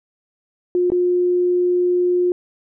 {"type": "tone with dropouts", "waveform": "sine", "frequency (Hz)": 357, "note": "F4", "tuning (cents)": 38, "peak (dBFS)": -14, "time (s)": [0.75, 2.32], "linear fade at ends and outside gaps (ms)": 1, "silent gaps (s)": [0.902, 0.919], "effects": []}